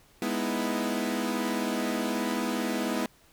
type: chord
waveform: sawtooth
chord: E major seventh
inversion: first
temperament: equal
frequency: 207.7 / 246.9 / 311.1 / 329.6 Hz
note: G#3 / B3 / D#4 / E4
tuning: 0 / 0 / 0 / 0 cents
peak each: -29 / -27 / -32 / -30 dBFS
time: 0.22-3.06 s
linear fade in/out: 2 ms
effects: pink hiss -60 dBFS RMS until 3.32 s

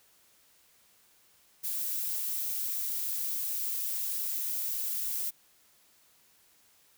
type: noise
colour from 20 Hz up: violet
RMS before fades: -33 dBFS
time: 1.63-5.31 s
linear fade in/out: 20 ms
effects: white hiss -64 dBFS RMS until 6.97 s

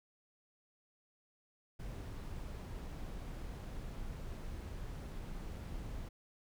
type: noise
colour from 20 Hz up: brown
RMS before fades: -44 dBFS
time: 1.79-6.09 s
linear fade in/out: 10 ms
effects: none

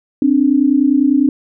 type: tone pair together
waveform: sine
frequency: 263.9 / 293.9 Hz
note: C4 / D4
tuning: +15 / +1 cents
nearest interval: major second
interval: 186 cents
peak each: -12 dBFS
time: 0.22-1.29 s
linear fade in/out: 2 ms
effects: none

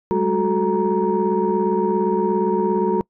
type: tone cluster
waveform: sine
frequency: 193.8 / 211.1 / 368.6 / 436.5 / 938 Hz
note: G3 / G#3 / F#4 / A4 / A#5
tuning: -20 / +29 / -7 / -14 / +11 cents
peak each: -24 / -25 / -19 / -22 / -23 dBFS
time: 0.11-3.01 s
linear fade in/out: 0 ms
effects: noise-tail reverb RT60 0.1 s tail -25 dB re dry + tanh soft clip ceiling -8 dBFS

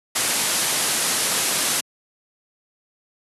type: low-pass noise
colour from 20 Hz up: white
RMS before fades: -22 dBFS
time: 0.15-1.81 s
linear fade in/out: 10 ms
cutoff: 12000 Hz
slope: 96 dB/octave
effects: high-pass 150 Hz 12 dB/octave

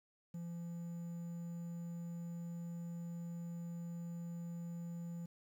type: tone with quantisation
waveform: triangle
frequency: 170.6 Hz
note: F3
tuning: 40 cents flat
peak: -40 dBFS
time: 0.34-5.26 s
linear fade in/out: 5 ms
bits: 11
effects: none

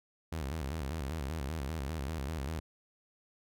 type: tone with vibrato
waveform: sawtooth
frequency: 73.7 Hz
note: D2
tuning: 7 cents sharp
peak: -31 dBFS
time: 0.32-2.6 s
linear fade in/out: 5 ms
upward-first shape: square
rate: 5.1 Hz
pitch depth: 160 cents each way
effects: none

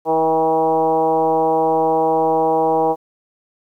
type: tone with frequency modulation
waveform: sine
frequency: 641 Hz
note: E5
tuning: 49 cents flat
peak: -13 dBFS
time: 0.05-2.96 s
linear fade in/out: 50 ms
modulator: 160 Hz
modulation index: 1.8
effects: 9-bit

